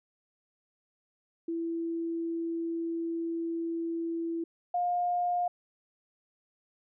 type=tone pair in turn; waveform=sine; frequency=332.8 / 709.1 Hz; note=E4 / F5; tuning=+17 / +26 cents; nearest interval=octave + minor second; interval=1309 cents; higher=second; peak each=-30 / -26 dBFS; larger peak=second; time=1.48-4.44 / 4.74-5.48 s; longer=first; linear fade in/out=5 ms; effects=none